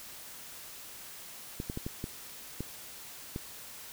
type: clicks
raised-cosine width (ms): 3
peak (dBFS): -22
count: 7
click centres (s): 1.601 / 1.699 / 1.774 / 1.865 / 2.041 / 2.606 / 3.361
effects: white hiss -47 dBFS RMS until 3.92 s